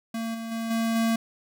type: tone with level steps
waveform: square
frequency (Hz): 227.1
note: A#3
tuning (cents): -45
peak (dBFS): -29 / -33 / -29 / -24 / -22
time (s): 0.14-1.16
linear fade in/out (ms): 5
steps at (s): 0.34 / 0.51 / 0.7 / 0.95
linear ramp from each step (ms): 10
effects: none